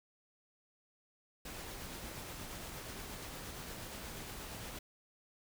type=noise with tremolo; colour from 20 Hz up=pink; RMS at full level=-45 dBFS; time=1.45-4.79 s; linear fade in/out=5 ms; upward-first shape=triangle; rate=8.5 Hz; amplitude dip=25%; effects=none